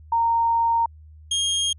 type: tone pair in turn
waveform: sine / sawtooth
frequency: 924 / 3241 Hz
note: A#5 / G#7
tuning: -16 / -43 cents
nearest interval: octave + minor seventh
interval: 2173 cents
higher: second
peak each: -17 dBFS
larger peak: neither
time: 0.12-0.86 / 1.31-1.73 s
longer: first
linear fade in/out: 5 ms
effects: added 77 Hz sine -43 dBFS peak until 1.78 s + resampled to 24000 Hz